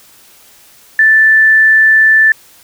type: tone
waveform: sine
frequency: 1761 Hz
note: A6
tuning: 1 cent sharp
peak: -4 dBFS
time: 0.99-2.32 s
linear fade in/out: 2 ms
effects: white hiss -43 dBFS RMS until 2.63 s